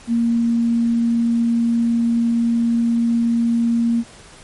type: tone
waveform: sine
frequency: 233.1 Hz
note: A#3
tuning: in tune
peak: -14 dBFS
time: 0.07-4.04 s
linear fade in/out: 50 ms
effects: pink hiss -43 dBFS RMS until 4.43 s + MP3 48 kbps